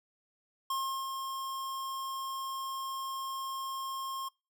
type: tone with ADSR envelope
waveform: square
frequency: 1071 Hz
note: C6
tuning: 40 cents sharp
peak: -31 dBFS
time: 0.7-4.29 s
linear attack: 4 ms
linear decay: 360 ms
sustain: -5 dB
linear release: 12 ms
effects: noise-tail reverb RT60 0.3 s tail -26 dB re dry